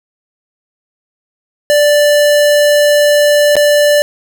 square tone with dropouts, 587.3 Hz, D5, in tune, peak -7 dBFS, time 1.7-4.02 s, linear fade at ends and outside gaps 0 ms, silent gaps 3.555-3.566 s, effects none

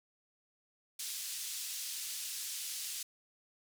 white band-pass noise, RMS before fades -41 dBFS, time 0.99-3.03 s, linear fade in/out 5 ms, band 3400 to 10000 Hz, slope 12 dB/octave, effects none

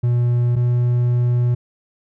triangle tone pair in turn, 120.9 / 121.74 Hz, B2 / B2, -36 / -24 cents, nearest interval unison, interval 12 cents, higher second, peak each -12 dBFS, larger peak neither, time 0.03-0.56 / 0.56-1.55 s, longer second, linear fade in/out 10 ms, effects none

